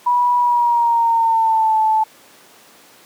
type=tone with pitch glide; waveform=sine; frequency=975 to 873.7 Hz; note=B5 to A5; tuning=-23 to -12 cents; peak=-12 dBFS; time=0.06-2.04 s; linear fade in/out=10 ms; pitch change=-189 cents; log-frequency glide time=0.37-1.77 s; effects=pink hiss -46 dBFS RMS until 3.05 s + high-pass 300 Hz 12 dB/octave